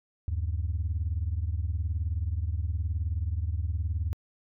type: beating tone pair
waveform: sine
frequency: 75.4 / 94.4 Hz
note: D2 / F#2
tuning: +46 / +35 cents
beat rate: 19 Hz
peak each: -28 / -30 dBFS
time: 0.28-4.13 s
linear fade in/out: 0 ms
effects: tanh soft clip ceiling -21 dBFS